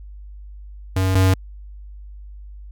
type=tone pair in turn; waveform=square; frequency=94.2 / 94.2 Hz; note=F#2 / F#2; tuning=+32 / +32 cents; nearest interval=unison; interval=0 cents; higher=neither; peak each=-17 / -13 dBFS; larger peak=second; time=0.96-1.15 / 1.15-1.34 s; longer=neither; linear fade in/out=5 ms; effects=added 50 Hz sine -35 dBFS peak until 2.71 s